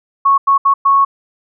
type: tone bursts at uneven times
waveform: sine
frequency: 1104 Hz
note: C#6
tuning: 7 cents flat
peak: -7 dBFS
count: 4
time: 0.25-0.38 / 0.47-0.58 / 0.65-0.74 / 0.85-1.05 s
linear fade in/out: 10 ms
effects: none